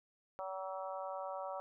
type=harmonic tone with a mistuned harmonic; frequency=190 Hz; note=F#3; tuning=46 cents sharp; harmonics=3 / 4 / 5 / 6 / 7; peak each=-43 / -45 / -47 / -49 / -50 dBFS; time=0.39-1.6 s; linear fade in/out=0 ms; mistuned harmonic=7; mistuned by=-15 cents; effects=none